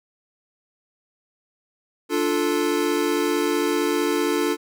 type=chord; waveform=square; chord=D minor; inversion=none; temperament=equal; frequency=293.7 / 349.2 / 440 Hz; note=D4 / F4 / A4; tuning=0 / 0 / 0 cents; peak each=-25 dBFS; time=2.09-4.57 s; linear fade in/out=50 ms; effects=none